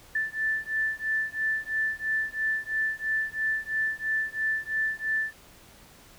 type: beating tone pair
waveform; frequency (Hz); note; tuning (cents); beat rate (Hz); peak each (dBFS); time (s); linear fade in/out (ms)
sine; 1760 / 1763; A6 / A6; 0 / +3; 3; -29; 0.15-5.33; 5
effects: pink hiss -53 dBFS RMS until 6.18 s